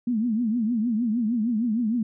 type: tone with vibrato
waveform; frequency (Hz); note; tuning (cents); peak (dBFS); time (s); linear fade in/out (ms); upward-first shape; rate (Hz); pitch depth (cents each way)
sine; 228.2; A#3; -37; -21; 0.07-2.03; 5; triangle; 6.5; 180
effects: none